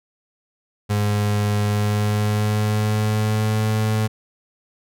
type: tone with pitch glide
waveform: 35% pulse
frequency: 103.83 to 108.61 Hz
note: G#2 to A2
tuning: 0 to -22 cents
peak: -16 dBFS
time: 0.89-4.08 s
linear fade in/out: 20 ms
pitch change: +78 cents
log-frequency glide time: 1.63-3.69 s
effects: none